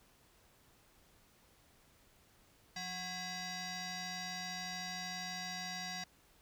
sine tone with frequency modulation, 2003 Hz, B6, 24 cents sharp, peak -37 dBFS, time 2.76-6.04 s, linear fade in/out 5 ms, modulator 913 Hz, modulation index 4.2, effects tanh soft clip ceiling -39 dBFS + pink hiss -67 dBFS RMS until 6.41 s

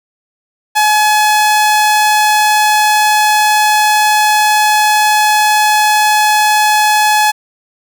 sawtooth tone, 849 Hz, G#5, 38 cents sharp, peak -4 dBFS, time 0.75-7.32 s, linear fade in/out 20 ms, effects none

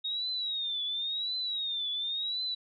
sine tone with vibrato, 3729 Hz, A#7, in tune, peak -30 dBFS, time 0.04-2.55 s, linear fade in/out 10 ms, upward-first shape triangle, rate 0.94 Hz, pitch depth 150 cents each way, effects MP3 96 kbps

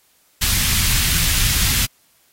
pink band-stop noise, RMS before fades -18 dBFS, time 0.41-1.86 s, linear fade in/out 10 ms, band 120 to 2200 Hz, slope 12 dB/octave, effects white hiss -58 dBFS RMS until 2.32 s + AAC 48 kbps

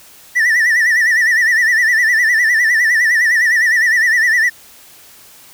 triangle tone with vibrato, 1864 Hz, A#6, 1 cent flat, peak -8 dBFS, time 0.35-4.5 s, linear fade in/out 20 ms, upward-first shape sine, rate 9.8 Hz, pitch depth 110 cents each way, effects white hiss -42 dBFS RMS until 5.53 s

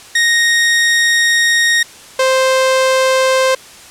sawtooth tone pair in turn, 1864.7 / 523.3 Hz, A#6 / C5, 0 / 0 cents, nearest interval octave + minor seventh, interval 2200 cents, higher first, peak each -6 dBFS, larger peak neither, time 0.15-1.83 / 2.19-3.55 s, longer first, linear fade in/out 5 ms, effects white hiss -37 dBFS RMS until 3.9 s + low-pass 9000 Hz 12 dB/octave

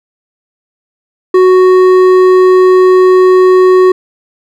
sine tone with hard clipping, 370 Hz, F#4, in tune, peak -4 dBFS, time 1.34-3.92 s, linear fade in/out 5 ms, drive 8 dB, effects none

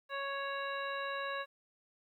harmonic tone, 554.4 Hz, C#5, in tune, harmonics 1 / 2 / 3 / 4 / 5 / 7, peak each -41 / -40 / -41 / -51 / -47 / -48 dBFS, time 0.09-1.46 s, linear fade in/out 50 ms, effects 12-bit

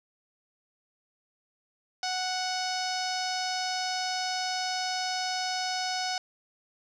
sawtooth tone with low-pass filter, 740 Hz, F#5, in tune, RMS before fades -31 dBFS, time 2.03-6.18 s, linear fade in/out 2 ms, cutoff 5300 Hz, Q 4.9, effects none

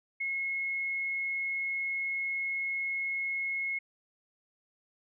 sine tone, 2171 Hz, C#7, 37 cents flat, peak -30 dBFS, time 0.2-3.79 s, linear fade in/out 10 ms, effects none

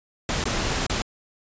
pink noise with dropouts, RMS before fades -25 dBFS, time 0.29-1.02 s, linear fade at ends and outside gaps 1 ms, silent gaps 0.44-0.455 / 0.866-0.898 s, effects resampled to 16000 Hz

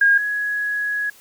sine tone pair in turn, 1626 / 1672.7 Hz, G#6 / G#6, -37 / +12 cents, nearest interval unison, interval 49 cents, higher second, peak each -11 / -20 dBFS, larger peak first, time 0.01-0.18 / 0.18-1.1 s, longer second, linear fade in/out 5 ms, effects white hiss -49 dBFS RMS until 1.2 s

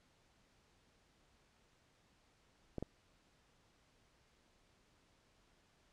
clicks, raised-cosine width 2 ms, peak -27 dBFS, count 2, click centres 2.783 / 2.826 s, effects pink hiss -72 dBFS RMS until 5.92 s + low-pass 7000 Hz 12 dB/octave

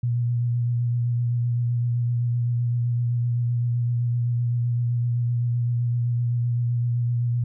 sine tone with vibrato, 120 Hz, B2, 49 cents flat, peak -20 dBFS, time 0.03-7.44 s, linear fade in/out 5 ms, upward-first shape sine, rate 7.8 Hz, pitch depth 20 cents each way, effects none

